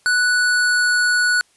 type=tone with pitch glide; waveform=square; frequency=1480 to 1471.5 Hz; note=F#6 to F#6; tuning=0 to -10 cents; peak=-15 dBFS; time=0.06-1.41 s; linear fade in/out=0 ms; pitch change=-10 cents; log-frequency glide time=0.28-0.97 s; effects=white hiss -58 dBFS RMS until 1.56 s + resampled to 24000 Hz